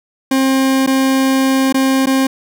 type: tone with dropouts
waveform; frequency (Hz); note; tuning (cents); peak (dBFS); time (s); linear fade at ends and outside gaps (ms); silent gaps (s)
40% pulse; 266.2; C4; +30; -10; 0.31-2.27; 5; 0.864-0.873 / 1.726-1.743 / 2.059-2.069
effects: none